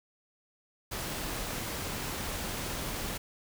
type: noise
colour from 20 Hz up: pink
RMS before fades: -36 dBFS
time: 0.91-3.18 s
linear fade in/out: 10 ms
effects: none